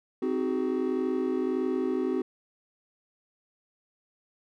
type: chord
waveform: triangle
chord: Ab dominant seventh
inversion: first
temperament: just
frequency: 259.6 / 311.5 / 373.8 / 415.3 Hz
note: C4 / Eb4 / Gb4 / Ab4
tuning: -13 / +2 / +18 / 0 cents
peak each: -28 / -32 / -27 / -33 dBFS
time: 0.22-2.22 s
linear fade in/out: 5 ms
effects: none